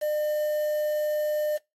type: tone with quantisation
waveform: triangle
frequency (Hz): 603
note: D5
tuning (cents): +46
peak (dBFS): -22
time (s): 0.01-1.58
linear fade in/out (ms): 20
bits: 7
effects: noise-tail reverb RT60 0.2 s tail -22 dB re dry + AAC 48 kbps